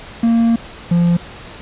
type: tone pair in turn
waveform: triangle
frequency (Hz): 230.7 / 172.53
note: A#3 / F3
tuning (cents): -18 / -21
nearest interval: perfect fourth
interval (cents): 503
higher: first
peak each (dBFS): -8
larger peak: neither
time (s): 0.23-0.56 / 0.91-1.17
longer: first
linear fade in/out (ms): 5
effects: pink hiss -35 dBFS RMS until 1.61 s + resampled to 8000 Hz